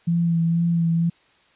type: tone with vibrato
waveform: sine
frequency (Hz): 168.1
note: E3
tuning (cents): +34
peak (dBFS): -17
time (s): 0.07-1.1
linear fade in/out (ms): 10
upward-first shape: sine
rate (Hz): 2.1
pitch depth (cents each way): 23
effects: white hiss -58 dBFS RMS until 1.55 s + resampled to 8000 Hz